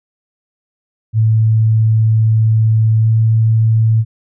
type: tone with pitch glide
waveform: sine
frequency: 110.6 to 111.63 Hz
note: A2 to A2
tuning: +9 to +25 cents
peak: -8 dBFS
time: 1.13-4.05 s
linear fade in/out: 50 ms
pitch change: +16 cents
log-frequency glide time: 3.01-3.07 s
effects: none